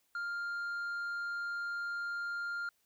sine tone with tanh clipping, 1400 Hz, F6, 4 cents sharp, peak -36 dBFS, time 0.15-2.69 s, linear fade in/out 2 ms, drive 4 dB, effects white hiss -75 dBFS RMS until 2.85 s

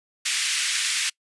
pink band-pass noise, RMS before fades -25 dBFS, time 0.25-1.1 s, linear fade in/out 10 ms, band 1900 to 10000 Hz, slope 24 dB/octave, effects noise-tail reverb RT60 0.1 s tail -25 dB re dry + resampled to 24000 Hz

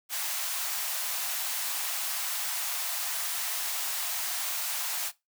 white high-pass noise, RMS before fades -32 dBFS, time 0.09-5.12 s, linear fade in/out 50 ms, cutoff 640 Hz, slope 48 dB/octave, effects noise-tail reverb RT60 0.2 s tail -19 dB re dry

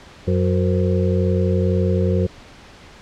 harmonic tone with a mistuned harmonic, 91.8 Hz, F#2, 13 cents flat, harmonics 1 / 2 / 4 / 5 / 6, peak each -18 / -21 / -24 / -25 / -26 dBFS, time 0.27-2.27 s, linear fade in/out 10 ms, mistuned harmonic 6, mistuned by -96 cents, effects pink hiss -43 dBFS RMS until 3.01 s + low-pass 5000 Hz 12 dB/octave

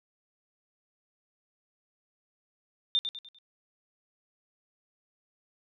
sine tone with echo, 3600 Hz, A7, 39 cents sharp, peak -22 dBFS, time 2.95-2.99 s, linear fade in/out 0 ms, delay 99 ms, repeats 4, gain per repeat -8 dB, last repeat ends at 3.386 s, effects none

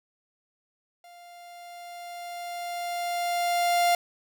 45% pulse tone with level ramp, 698.5 Hz, F5, in tune, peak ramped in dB -48 to -19 dBFS, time 1.04-3.95 s, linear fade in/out 2 ms, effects none

